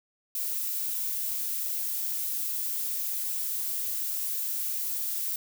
violet noise, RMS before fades -31 dBFS, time 0.35-5.36 s, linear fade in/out 2 ms, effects none

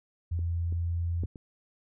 sine tone with pitch glide, 84.8 to 85.29 Hz, E2 to F2, +50 to -40 cents, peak -27 dBFS, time 0.31-1.26 s, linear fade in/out 10 ms, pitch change +10 cents, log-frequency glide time 0.44-1.08 s
clicks, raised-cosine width 3 ms, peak -31 / -31 / -22 / -31 dBFS, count 4, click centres 0.391 / 0.725 / 1.236 / 1.358 s
effects none

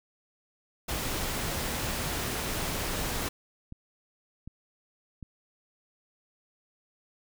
pink noise, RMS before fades -32 dBFS, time 0.88-3.29 s, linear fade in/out 10 ms
click train, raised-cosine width 5 ms, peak -29 dBFS, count 5, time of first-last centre 2.22-5.228 s, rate 1.33 Hz
effects none

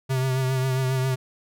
square tone with vibrato, 130.81 Hz, C3, in tune, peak -22 dBFS, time 0.09-1.16 s, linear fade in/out 20 ms, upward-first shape triangle, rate 7.4 Hz, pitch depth 40 cents each way, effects none

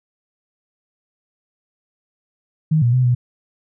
sine tone with pitch steps, 156.5 / 119.8 / 127.3 / 123 Hz, D#3 / A#2 / C3 / B2, +10 / +48 / -47 / -7 cents, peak -12 dBFS, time 2.71-3.15 s, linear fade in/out 10 ms, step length 110 ms, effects none

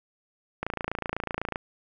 click train, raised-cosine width 0.5 ms, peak -14 dBFS, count 27, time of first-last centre 0.63-1.559 s, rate 28 Hz, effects none

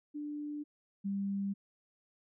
sine tone pair in turn, 295.4 / 198.13 Hz, D4 / G3, +10 / +19 cents, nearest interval perfect fifth, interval 691 cents, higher first, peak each -37 / -32 dBFS, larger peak second, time 0.14-0.64 / 1.04-1.54 s, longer neither, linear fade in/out 20 ms, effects none

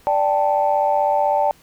sine chord, D suspended fourth, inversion none, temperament equal, 587.3 / 784 / 880 Hz, D5 / G5 / A5, 0 / 0 / 0 cents, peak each -19 dBFS, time 0.07-1.51 s, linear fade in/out 0 ms, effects tanh soft clip ceiling -6 dBFS + pink hiss -52 dBFS RMS until 1.62 s

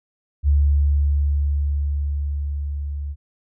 sine tone with level ramp, 71.9 Hz, D2, 36 cents flat, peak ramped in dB -12 to -25 dBFS, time 0.43-3.16 s, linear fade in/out 50 ms, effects none

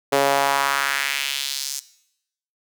sawtooth tone with high-pass filter sweep, 139.2 Hz, C#3, 8 cents sharp, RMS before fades -22 dBFS, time 0.12-1.8 s, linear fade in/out 10 ms, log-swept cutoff 470 to 6300 Hz, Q 1.9, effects noise-tail reverb RT60 0.8 s tail -18 dB re dry

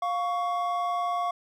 triangle tone pair together, 704 / 1117.5 Hz, F5 / C#6, +14 / +14 cents, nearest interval minor sixth, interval 800 cents, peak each -26 / -27 dBFS, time 0.02-1.31 s, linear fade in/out 5 ms, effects none

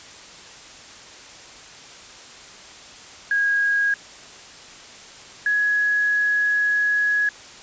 sine tone pair in turn, 1641 / 1675.5 Hz, G#6 / G#6, -21 / +15 cents, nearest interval unison, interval 36 cents, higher second, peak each -17 dBFS, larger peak neither, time 3.31-3.94 / 5.46-7.29 s, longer second, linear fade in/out 2 ms, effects white hiss -42 dBFS RMS until 7.62 s + resampled to 16000 Hz

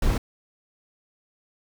brown noise, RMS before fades -21 dBFS, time 0.02-0.18 s, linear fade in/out 5 ms, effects none

